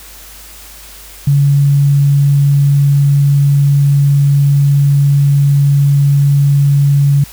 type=tone; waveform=sine; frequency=141.4 Hz; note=C#3; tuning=35 cents sharp; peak=-6 dBFS; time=1.27-7.24 s; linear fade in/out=5 ms; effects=added 50 Hz sine -38 dBFS peak until 7.32 s + white hiss -35 dBFS RMS until 7.32 s